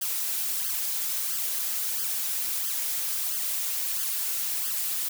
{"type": "noise with flanger", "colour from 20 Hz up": "blue", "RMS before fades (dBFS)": -29, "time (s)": [0.01, 5.09], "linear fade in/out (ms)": 10, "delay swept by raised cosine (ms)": [0.62, 5.92], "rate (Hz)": 1.5, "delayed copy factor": 0.85, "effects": []}